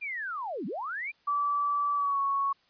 sine linear two-way sweep, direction down then up, 2449 to 169.5 to 2449 Hz, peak -32 dBFS, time 0.01-1.12 s, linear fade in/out 20 ms, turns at 0.66 s
sine tone with pitch glide, 1156 to 1108.9 Hz, D6 to C#6, -28 to 0 cents, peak -25 dBFS, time 1.27-2.53 s, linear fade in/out 10 ms, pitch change -72 cents, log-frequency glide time 1.95-2.19 s
effects white hiss -66 dBFS RMS until 2.69 s + resampled to 11025 Hz

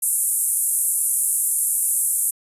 pink band-pass noise, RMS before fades -21 dBFS, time 0.02-2.31 s, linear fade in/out 10 ms, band 8600 to 12000 Hz, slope 48 dB/octave, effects resampled to 32000 Hz

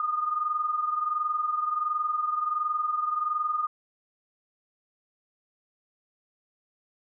sine tone pair together, 1223.1 / 1244.5 Hz, D#6 / D#6, -30 / 0 cents, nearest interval unison, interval 30 cents, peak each -26 / -32 dBFS, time 0-3.67 s, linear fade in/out 2 ms, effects none

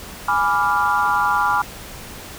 sine chord, G# diminished seventh, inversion none, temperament equal, 830.6 / 987.8 / 1174.7 / 1396.9 Hz, G#5 / B5 / D6 / F6, 0 / 0 / 0 / 0 cents, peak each -21 dBFS, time 0.28-1.62 s, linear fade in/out 5 ms, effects pink hiss -36 dBFS RMS until 2.38 s

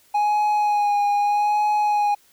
triangle tone with vibrato, 829 Hz, G#5, 3 cents flat, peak -15 dBFS, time 0.14-2.15 s, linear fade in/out 10 ms, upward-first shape sine, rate 0.8 Hz, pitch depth 23 cents each way, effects white hiss -57 dBFS RMS until 2.32 s

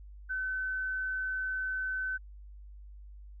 sine tone, 1521 Hz, F#6, 47 cents sharp, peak -31 dBFS, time 0.29-2.18 s, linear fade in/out 20 ms, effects added 50 Hz sine -46 dBFS peak until 3.4 s

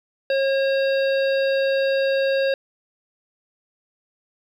harmonic tone with a mistuned harmonic, 542 Hz, C#5, 39 cents flat, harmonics 1 / 3 / 5 / 7 / 9, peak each -18 / -28 / -32 / -35 / -37 dBFS, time 0.3-2.54 s, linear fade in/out 2 ms, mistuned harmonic 9, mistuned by -55 cents, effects 9-bit

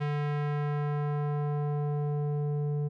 square tone with low-pass filter sweep, 146.83 Hz, D3, in tune, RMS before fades -30 dBFS, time 0-2.89 s, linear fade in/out 20 ms, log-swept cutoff 2500 to 400 Hz, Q 1, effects none

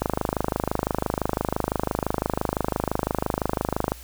click train, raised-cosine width 1 ms, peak -8 dBFS, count 102, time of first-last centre 0.02-3.92 s, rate 25.9 Hz, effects added 60 Hz sine -42 dBFS peak until 4.03 s + white hiss -46 dBFS RMS until 4.03 s

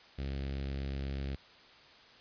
sawtooth tone with notch filter, 68.2 Hz, C#2, 28 cents flat, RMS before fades -37 dBFS, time 0.18-1.36 s, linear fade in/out 10 ms, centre 1000 Hz, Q 0.79, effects white hiss -57 dBFS RMS until 2.2 s + resampled to 11025 Hz

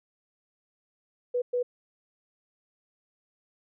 sine tone bursts at uneven times, 491.4 Hz, B4, 9 cents flat, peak -24 dBFS, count 2, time 1.34-1.42 / 1.53-1.63 s, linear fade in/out 10 ms, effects none

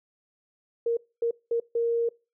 sine tone bursts at uneven times, 466.2 Hz, A#4, in tune, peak -22 dBFS, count 4, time 0.86-0.97 / 1.22-1.31 / 1.51-1.6 / 1.75-2.09 s, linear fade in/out 5 ms, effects noise-tail reverb RT60 0.3 s tail -24 dB re dry

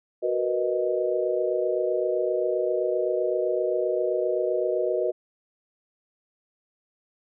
sine chord, B major seventh, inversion second, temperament equal, 370 / 466.2 / 493.9 / 622.3 Hz, F#4 / A#4 / B4 / D#5, 0 / 0 / 0 / 0 cents, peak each -27 / -30 / -28 / -27 dBFS, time 0.22-5.12 s, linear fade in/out 20 ms, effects none

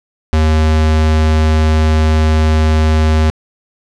square tone, 78.2 Hz, D#2, 9 cents sharp, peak -9 dBFS, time 0.33-3.3 s, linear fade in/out 0 ms, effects low-pass 6000 Hz 12 dB/octave

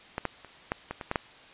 clicks, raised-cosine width 0.5 ms, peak -15 / -13 / -30 / -12 / -18 / -21 / -13 / -10 dBFS, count 8, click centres 0.181 / 0.253 / 0.447 / 0.719 / 0.91 / 1.012 / 1.114 / 1.158 s, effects white hiss -51 dBFS RMS until 1.53 s + resampled to 8000 Hz

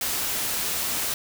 white noise, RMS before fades -27 dBFS, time 0.01-1.14 s, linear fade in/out 2 ms, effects none

